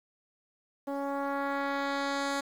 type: tone with low-pass filter sweep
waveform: 10% pulse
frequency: 279 Hz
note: C#4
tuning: 11 cents sharp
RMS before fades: -32 dBFS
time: 0.87-2.41 s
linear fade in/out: 10 ms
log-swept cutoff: 620 to 8700 Hz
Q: 0.92
effects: 9-bit